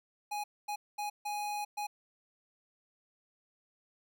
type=tone bursts at uneven times; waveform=square; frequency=830.6 Hz; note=G#5; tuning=in tune; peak=-35 dBFS; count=5; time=0.31-0.44 / 0.68-0.76 / 0.98-1.1 / 1.25-1.65 / 1.77-1.87 s; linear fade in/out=10 ms; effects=none